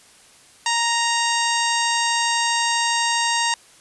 harmonic tone, 932.3 Hz, A#5, in tune, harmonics 1 / 2 / 3 / 4 / 5 / 6 / 7 / 8 / 9, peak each -22 / -25 / -27 / -28 / -29 / -30 / -30 / -31 / -32 dBFS, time 0.66-3.54 s, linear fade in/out 2 ms, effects white hiss -50 dBFS RMS until 3.8 s + resampled to 24000 Hz

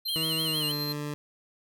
square tone with tremolo, 4151 Hz, C8, 15 cents flat, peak -30 dBFS, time 0.05-0.93 s, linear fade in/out 10 ms, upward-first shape triangle, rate 12 Hz, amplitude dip 40%
square tone with vibrato, 3007 Hz, F#7, 27 cents sharp, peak -30 dBFS, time 0.08-0.72 s, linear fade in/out 5 ms, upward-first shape sine, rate 6.5 Hz, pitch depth 130 cents each way
20% pulse tone with pitch glide, 159.9 to 147.48 Hz, D#3 to D3, +48 to +8 cents, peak -27 dBFS, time 0.16-1.14 s, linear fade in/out 0 ms, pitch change -140 cents, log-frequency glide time 0.46-0.72 s
effects none

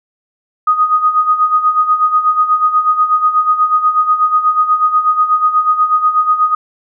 sine tone with tremolo, 1245 Hz, D#6, 1 cent sharp, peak -6 dBFS, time 0.67-6.55 s, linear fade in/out 5 ms, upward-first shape sine, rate 8.2 Hz, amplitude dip 70%, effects none

